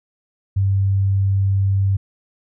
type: tone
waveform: sine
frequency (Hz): 97.7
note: G2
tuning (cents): -5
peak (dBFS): -14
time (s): 0.56-1.97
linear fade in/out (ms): 10
effects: none